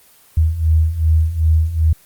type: beating tone pair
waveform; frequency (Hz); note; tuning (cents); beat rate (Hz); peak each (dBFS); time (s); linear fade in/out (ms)
sine; 78.1 / 80.7; D#2 / E2; +7 / -36; 2.6; -17 / -13; 0.37-1.93; 5
effects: white hiss -49 dBFS RMS until 2.05 s + Opus 24 kbps